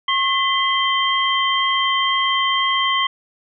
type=tone cluster; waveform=sine; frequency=1080 / 2027 / 3149 Hz; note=C#6 / B6 / G7; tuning=-45 / +45 / +7 cents; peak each=-19 / -22 / -20 dBFS; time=0.08-3.07 s; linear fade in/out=5 ms; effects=none